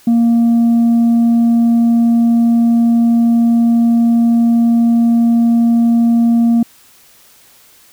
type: tone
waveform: sine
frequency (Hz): 233.1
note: A#3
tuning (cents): 0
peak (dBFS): -5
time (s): 0.07-6.63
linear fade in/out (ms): 5
effects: tanh soft clip ceiling -7 dBFS + white hiss -46 dBFS RMS until 7.92 s